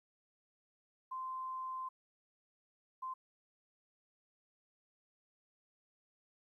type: tone bursts at uneven times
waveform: sine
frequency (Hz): 1039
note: C6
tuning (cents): -12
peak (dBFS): -39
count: 2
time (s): 1.11-1.89 / 3.02-3.14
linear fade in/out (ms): 10
effects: 13-bit